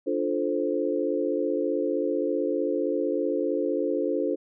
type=chord; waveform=sine; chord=D minor seventh; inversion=none; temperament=equal; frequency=293.7 / 349.2 / 440 / 523.3 Hz; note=D4 / F4 / A4 / C5; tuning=0 / 0 / 0 / 0 cents; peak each=-29 dBFS; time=0.06-4.36 s; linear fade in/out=20 ms; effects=none